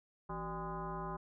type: tone with frequency modulation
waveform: sine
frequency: 595 Hz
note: D5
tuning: 22 cents sharp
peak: -38 dBFS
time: 0.29-1.17 s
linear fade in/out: 10 ms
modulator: 215 Hz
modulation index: 2.9
effects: none